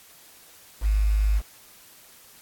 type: tone with quantisation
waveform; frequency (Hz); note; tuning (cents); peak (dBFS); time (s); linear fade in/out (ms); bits
sine; 51.91; G#1; 0; -18; 0.81-1.42; 50; 7
effects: white hiss -51 dBFS RMS until 2.41 s + AAC 64 kbps